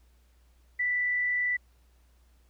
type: tone with frequency modulation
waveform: sine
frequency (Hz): 1975.5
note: B6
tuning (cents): 0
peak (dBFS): -25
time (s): 0.79-1.57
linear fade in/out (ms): 10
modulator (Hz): 38.3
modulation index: 0.39
effects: added 60 Hz sine -59 dBFS peak until 2.49 s + pink hiss -70 dBFS RMS until 2.49 s